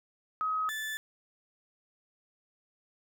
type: tone pair in turn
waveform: sine / 35% pulse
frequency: 1268 / 1747.9 Hz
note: D#6 / A6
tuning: +32 / -12 cents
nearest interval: tritone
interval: 556 cents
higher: second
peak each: -28 / -32 dBFS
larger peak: first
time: 0.41-0.69 / 0.69-0.97 s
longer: neither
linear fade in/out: 0 ms
effects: none